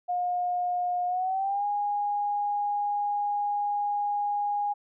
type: tone with pitch glide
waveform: sine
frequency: 715 to 821.3 Hz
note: F5 to G#5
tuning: +41 to -20 cents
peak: -25 dBFS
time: 0.08-4.74 s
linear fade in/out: 20 ms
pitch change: +239 cents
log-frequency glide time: 1.07-1.65 s
effects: none